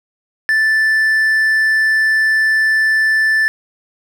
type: tone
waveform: triangle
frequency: 1760 Hz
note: A6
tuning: in tune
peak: -9 dBFS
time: 0.49-3.48 s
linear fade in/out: 0 ms
effects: none